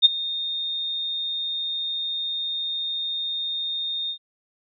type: tone with ADSR envelope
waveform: sine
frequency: 3667 Hz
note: A#7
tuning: 29 cents flat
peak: -7 dBFS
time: 0.02-4.18 s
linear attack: 32 ms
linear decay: 20 ms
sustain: -18 dB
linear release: 83 ms
effects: none